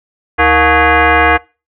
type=tone with frequency modulation; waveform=sine; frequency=469.9 Hz; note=A#4; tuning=14 cents sharp; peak=-6 dBFS; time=0.38-1.38 s; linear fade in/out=20 ms; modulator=395 Hz; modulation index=4.5; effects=noise-tail reverb RT60 0.3 s tail -23 dB re dry